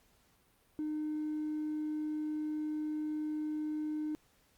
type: tone with hard clipping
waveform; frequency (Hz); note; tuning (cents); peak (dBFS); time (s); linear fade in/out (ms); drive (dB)
sine; 305.4; D#4; -32; -34; 0.79-4.15; 0; 1
effects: pink hiss -69 dBFS RMS until 4.57 s + Opus 48 kbps